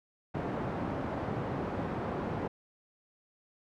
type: band-pass noise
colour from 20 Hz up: pink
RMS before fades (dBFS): -35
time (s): 0.34-2.48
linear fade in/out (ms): 10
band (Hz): 110 to 1000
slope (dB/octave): 12
effects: none